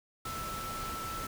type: tone in noise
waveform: sine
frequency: 1323 Hz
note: E6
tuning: 6 cents sharp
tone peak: -38 dBFS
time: 0.25-1.27 s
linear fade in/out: 5 ms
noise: pink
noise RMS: -41 dBFS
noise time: 0.25-1.27 s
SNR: 0 dB
effects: none